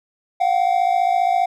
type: tone pair together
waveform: triangle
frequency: 706 / 761 Hz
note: F5 / F#5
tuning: +19 / +48 cents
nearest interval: minor second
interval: 129 cents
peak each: -16 dBFS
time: 0.4-1.46 s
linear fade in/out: 10 ms
effects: none